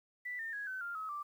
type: tone with pitch steps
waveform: sine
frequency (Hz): 1975.5 / 1811.5 / 1661.2 / 1523.3 / 1396.9 / 1281 / 1174.6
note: B6 / A6 / G#6 / F#6 / F6 / E6 / D6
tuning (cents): 0 / +50 / 0 / +50 / 0 / -50 / 0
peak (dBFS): -38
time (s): 0.25-1.23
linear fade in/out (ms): 10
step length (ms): 140
effects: 11-bit